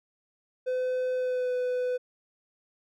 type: tone with pitch glide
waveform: triangle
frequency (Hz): 508 to 499.6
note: B4 to B4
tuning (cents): +49 to +20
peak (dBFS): -24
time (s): 0.66-1.98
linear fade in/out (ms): 20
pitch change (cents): -29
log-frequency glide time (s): 1.15-1.53
effects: none